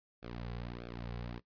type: tone with flanger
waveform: sawtooth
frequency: 59.2 Hz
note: A#1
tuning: 27 cents sharp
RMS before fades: -43 dBFS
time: 0.22-1.4 s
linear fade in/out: 20 ms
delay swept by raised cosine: 1 to 3.3 ms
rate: 1.6 Hz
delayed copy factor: -1
effects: noise-tail reverb RT60 0.1 s tail -18 dB re dry + resampled to 11025 Hz